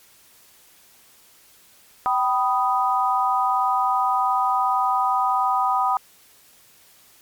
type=chord; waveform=sine; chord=G augmented; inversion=none; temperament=equal with one note detuned; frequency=770.5 / 987.8 / 1244.5 Hz; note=G5 / B5 / D#6; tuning=-30 / 0 / 0 cents; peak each=-22 dBFS; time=2.06-5.97 s; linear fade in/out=0 ms; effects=white hiss -53 dBFS RMS until 7.21 s + MP3 96 kbps